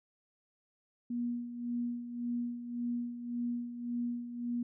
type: tone with tremolo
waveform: sine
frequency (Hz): 240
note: B3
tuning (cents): -49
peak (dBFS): -31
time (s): 1.1-4.63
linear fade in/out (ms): 5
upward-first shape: sine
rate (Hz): 1.8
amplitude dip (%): 65
effects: none